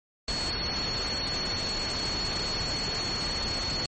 sine tone in noise, 4363 Hz, C#8, 28 cents flat, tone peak -30 dBFS, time 0.28-3.86 s, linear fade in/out 2 ms, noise pink, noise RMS -33 dBFS, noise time 0.28-3.86 s, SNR 0 dB, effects MP3 32 kbps

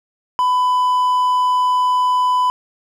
triangle tone, 1000 Hz, B5, 21 cents sharp, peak -11 dBFS, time 0.39-2.5 s, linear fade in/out 0 ms, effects none

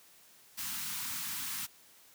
white band-stop noise, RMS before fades -38 dBFS, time 0.57-1.67 s, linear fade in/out 20 ms, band 290 to 880 Hz, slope 48 dB/octave, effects white hiss -60 dBFS RMS until 2.14 s + high-pass 80 Hz 12 dB/octave

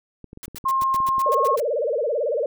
clicks, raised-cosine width 3 ms, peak -26 dBFS, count 11, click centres 0.243 / 0.331 / 0.374 / 0.481 / 0.547 / 0.642 / 0.821 / 0.945 / 1.003 / 1.088 / 1.182 s
white noise bursts, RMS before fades -36 dBFS, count 10, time 0.43-1.6 s, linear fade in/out 0 ms, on 27 ms, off 100 ms
sine tone with pitch glide, 1065 to 1084.2 Hz, C6 to C#6, +30 to -39 cents, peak -18 dBFS, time 0.65-1.56 s, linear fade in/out 10 ms, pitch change +31 cents, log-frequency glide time 1.19-1.41 s
sine tone with vibrato, 523.3 Hz, C5, in tune, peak -20 dBFS, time 1.26-2.46 s, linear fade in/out 2 ms, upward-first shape sine, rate 18 Hz, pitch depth 270 cents each way
effects none

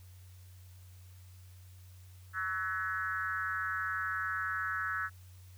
sine tone with frequency modulation, 1502 Hz, F#6, 26 cents sharp, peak -32 dBFS, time 2.33-5.1 s, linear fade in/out 50 ms, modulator 191 Hz, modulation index 1.4, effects added 91 Hz sine -51 dBFS peak until 5.57 s + white hiss -64 dBFS RMS until 5.57 s

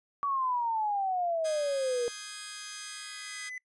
sine exponential sweep, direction down, 1145 to 470 Hz, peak -27 dBFS, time 0.23-2.08 s, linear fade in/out 0 ms
10% pulse chord, Ab major seventh, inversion second, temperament just, 1245.9 / 1557.4 / 1661.2 / 2077 Hz, Eb6 / G6 / Ab6 / C7, +2 / -12 / 0 / -13 cents, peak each -38 / -40 / -35 / -40 dBFS, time 1.44-3.5 s, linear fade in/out 20 ms
triangle tone with exponential growth, 2009 Hz, B6, 29 cents sharp, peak -35 dBFS, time 2.29-3.58 s, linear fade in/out 2 ms, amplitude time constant 280 ms
effects noise-tail reverb RT60 0.1 s tail -24 dB re dry + resampled to 24000 Hz

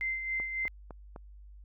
sine tone with tremolo, 2079 Hz, C7, 12 cents flat, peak -29 dBFS, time 0.01-0.68 s, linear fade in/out 0 ms, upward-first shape sine, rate 3.6 Hz, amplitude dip 50%
click train, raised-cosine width 1 ms, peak -30 dBFS, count 4, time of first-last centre 0.4-1.161 s, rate 3.94 Hz
effects added 50 Hz sine -48 dBFS peak until 1.64 s

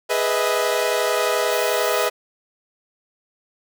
sawtooth chord, E major seventh, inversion first, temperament equal with one note detuned, 415.3 / 493.9 / 622.3 / 653.6 Hz, G#4 / B4 / D#5 / E5, 0 / 0 / 0 / -15 cents, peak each -21 / -19 / -20 / -22 dBFS, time 0.09-2.1 s, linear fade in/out 20 ms
violet noise, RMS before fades -34 dBFS, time 1.51-2.07 s, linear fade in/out 5 ms
effects none

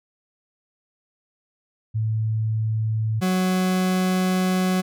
sine / 40% pulse tone pair in turn, 110 / 185 Hz, A2 / F#3, 0 / 0 cents, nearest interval major sixth, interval 900 cents, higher second, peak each -20 / -18 dBFS, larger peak second, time 1.94-3.21 / 3.21-4.82 s, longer second, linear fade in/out 20 ms, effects none

